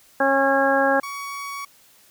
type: harmonic tone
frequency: 273 Hz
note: C#4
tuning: 26 cents flat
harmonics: 1 / 2 / 3 / 4 / 5 / 6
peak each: -25 / -20 / -22 / -27 / -28 / -22 dBFS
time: 0.2-1 s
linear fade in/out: 5 ms
type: tone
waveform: 30% pulse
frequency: 1124 Hz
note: C#6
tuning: 24 cents sharp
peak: -27 dBFS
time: 1.03-1.65 s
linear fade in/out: 5 ms
effects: white hiss -54 dBFS RMS until 2.1 s